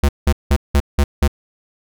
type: tone bursts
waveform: square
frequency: 71.1 Hz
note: C#2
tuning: 45 cents sharp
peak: -11 dBFS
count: 6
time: 0.03-1.278 s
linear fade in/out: 5 ms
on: 58 ms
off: 180 ms
effects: none